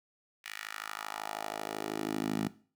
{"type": "tone with high-pass filter sweep", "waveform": "10% pulse", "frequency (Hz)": 52.8, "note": "G#1", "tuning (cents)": 29, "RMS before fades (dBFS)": -37, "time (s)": [0.44, 2.48], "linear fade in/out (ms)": 10, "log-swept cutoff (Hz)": [2100, 200], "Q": 2, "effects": ["noise-tail reverb RT60 0.4 s tail -17 dB re dry"]}